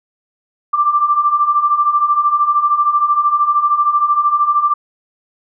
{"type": "beating tone pair", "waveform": "sine", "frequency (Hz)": [1169, 1182], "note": ["D6", "D6"], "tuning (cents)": [-8, 11], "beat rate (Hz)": 13, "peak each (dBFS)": [-17, -12], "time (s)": [0.73, 4.74], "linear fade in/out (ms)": 10, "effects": []}